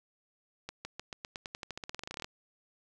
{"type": "accelerating click train", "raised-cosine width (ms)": 0.2, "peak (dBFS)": -22, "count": 23, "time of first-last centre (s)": [0.69, 2.245], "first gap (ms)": 160, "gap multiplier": 0.91, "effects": []}